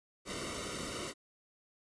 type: noise with comb filter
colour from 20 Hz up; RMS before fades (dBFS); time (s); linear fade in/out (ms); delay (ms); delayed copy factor
pink; -40; 0.25-1.14; 50; 1.2; -0.85
effects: resampled to 22050 Hz